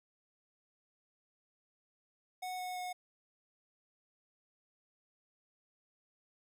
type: tone with pitch steps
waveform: square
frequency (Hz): 736 / 731.3 / 726.7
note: F#5 / F#5 / F#5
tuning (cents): -9 / -20 / -31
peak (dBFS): -39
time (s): 2.42-2.93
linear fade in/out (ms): 10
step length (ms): 170
effects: none